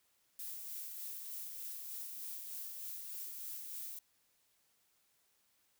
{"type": "noise with tremolo", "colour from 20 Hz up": "violet", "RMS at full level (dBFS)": -44, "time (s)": [0.39, 3.99], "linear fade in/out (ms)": 2, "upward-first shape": "sine", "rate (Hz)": 3.3, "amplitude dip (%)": 30, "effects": ["white hiss -75 dBFS RMS until 5.79 s"]}